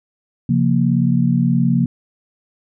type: chord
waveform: sine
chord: Bb minor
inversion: first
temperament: equal with one note detuned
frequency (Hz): 135.27 / 174.61 / 233.1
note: Db3 / F3 / Bb3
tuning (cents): -42 / 0 / 0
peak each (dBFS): -17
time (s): 0.49-1.86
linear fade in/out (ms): 5
effects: none